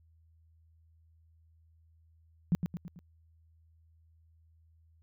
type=tone with echo; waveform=sine; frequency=173 Hz; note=F3; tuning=16 cents flat; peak=-22 dBFS; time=2.52-2.55 s; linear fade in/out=0 ms; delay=110 ms; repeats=4; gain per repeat=-6 dB; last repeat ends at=2.99 s; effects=added 81 Hz sine -61 dBFS peak until 5.02 s